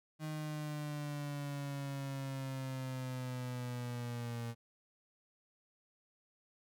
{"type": "exponential sweep", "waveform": "35% pulse", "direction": "down", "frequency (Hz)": [155.56, 116.54], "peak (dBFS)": -37, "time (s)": [0.19, 4.55], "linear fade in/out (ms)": 50, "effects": []}